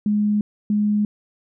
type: tone pair in turn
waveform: sine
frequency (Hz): 208.8 / 208.8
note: G#3 / G#3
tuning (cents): +10 / +10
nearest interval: unison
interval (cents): 0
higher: neither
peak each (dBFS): -16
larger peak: neither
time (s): 0.06-0.41 / 0.7-1.05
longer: neither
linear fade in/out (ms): 2
effects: none